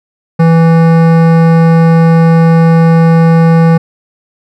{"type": "tone with hard clipping", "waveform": "sine", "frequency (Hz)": 164.81, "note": "E3", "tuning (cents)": 0, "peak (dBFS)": -5, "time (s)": [0.39, 3.78], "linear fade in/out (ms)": 10, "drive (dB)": 16, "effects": []}